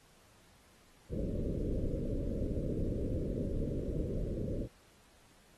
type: low-pass noise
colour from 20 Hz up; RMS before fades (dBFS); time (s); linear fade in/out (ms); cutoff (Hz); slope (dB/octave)
pink; -35; 1.09-4.68; 50; 570; 96
effects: pink hiss -64 dBFS RMS until 5.57 s + AAC 32 kbps